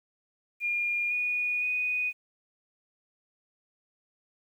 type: tone with pitch steps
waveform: sine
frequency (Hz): 2415 / 2458 / 2483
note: D7 / D#7 / D#7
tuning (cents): +48 / -22 / -4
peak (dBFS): -26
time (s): 0.6-2.13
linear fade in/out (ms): 50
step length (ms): 510
effects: 10-bit